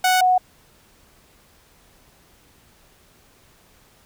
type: tone pair in turn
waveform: sawtooth / sine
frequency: 740 / 735.3 Hz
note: F#5 / F#5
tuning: 0 / -11 cents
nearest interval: unison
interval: 11 cents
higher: first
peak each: -11 / -13 dBFS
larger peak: first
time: 0.04-0.21 / 0.21-0.38 s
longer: neither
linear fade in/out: 5 ms
effects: pink hiss -55 dBFS RMS until 4.05 s